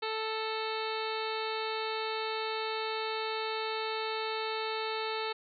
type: harmonic tone with a mistuned harmonic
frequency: 440 Hz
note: A4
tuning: in tune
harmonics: 1 / 2 / 3 / 4 / 5 / 6 / 7 / 8 / 9 / 10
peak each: -36 / -38 / -40 / -45 / -44 / -43 / -47 / -45 / -45 / -45 dBFS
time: 0.02-5.33 s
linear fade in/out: 10 ms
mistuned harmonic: 8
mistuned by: +70 cents
effects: none